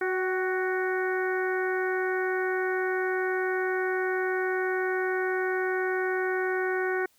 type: harmonic tone with a mistuned harmonic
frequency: 370.8 Hz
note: F#4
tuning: 4 cents sharp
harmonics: 1 / 2 / 3 / 4 / 5 / 6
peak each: -27 / -35 / -39 / -32 / -35 / -42 dBFS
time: 0.01-7.06 s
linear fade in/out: 5 ms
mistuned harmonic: 2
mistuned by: +36 cents
effects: white hiss -65 dBFS RMS until 7.18 s